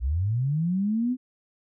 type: linear sweep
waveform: sine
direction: up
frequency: 55.7 to 258.7 Hz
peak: -22 dBFS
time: 0-1.17 s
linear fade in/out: 50 ms
effects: none